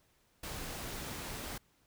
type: noise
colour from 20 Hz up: pink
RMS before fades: -42 dBFS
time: 0.43-1.58 s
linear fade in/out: 5 ms
effects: pink hiss -71 dBFS RMS until 1.86 s